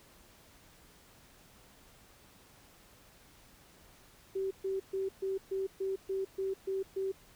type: tone bursts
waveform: sine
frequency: 385.2 Hz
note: G4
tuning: 30 cents flat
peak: -31 dBFS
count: 10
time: 4.35-7.12 s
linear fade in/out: 10 ms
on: 160 ms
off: 130 ms
effects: pink hiss -60 dBFS RMS until 7.35 s